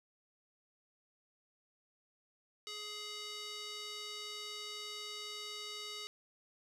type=tone with band-pass filter; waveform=square; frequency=419 Hz; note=G#4; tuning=15 cents sharp; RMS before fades=-45 dBFS; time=2.67-6.07 s; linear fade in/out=0 ms; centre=4200 Hz; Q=1.9; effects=none